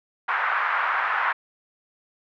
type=band-pass noise; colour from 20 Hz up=pink; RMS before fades=-24 dBFS; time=0.28-1.33 s; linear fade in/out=10 ms; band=1000 to 1800 Hz; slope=24 dB/octave; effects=none